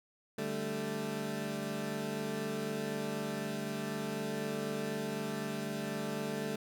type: chord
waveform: 20% pulse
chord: D suspended fourth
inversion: none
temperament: equal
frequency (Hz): 146.83 / 196 / 220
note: D3 / G3 / A3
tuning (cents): 0 / 0 / 0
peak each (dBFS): -37 / -35 / -33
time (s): 0.38-6.56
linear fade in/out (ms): 5
effects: none